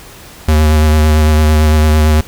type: tone with vibrato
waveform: square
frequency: 77 Hz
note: D#2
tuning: 17 cents flat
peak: -7 dBFS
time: 0.48-2.21 s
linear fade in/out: 5 ms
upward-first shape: sine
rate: 8.9 Hz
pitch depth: 22 cents each way
effects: pink hiss -35 dBFS RMS until 2.27 s